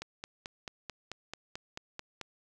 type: click train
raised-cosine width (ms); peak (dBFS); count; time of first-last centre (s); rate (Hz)
0.2; -22; 11; 0.02-2.213; 4.56
effects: none